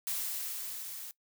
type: noise with level ramp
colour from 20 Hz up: blue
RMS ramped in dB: -34 to -44 dBFS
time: 0.07-1.11 s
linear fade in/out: 0 ms
effects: noise-tail reverb RT60 0.1 s tail -20 dB re dry